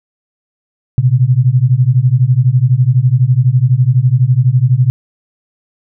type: beating tone pair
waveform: sine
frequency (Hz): 120.5 / 132.5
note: B2 / C3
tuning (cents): -42 / +22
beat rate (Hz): 12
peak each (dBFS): -10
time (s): 0.98-4.9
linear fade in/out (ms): 0
effects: none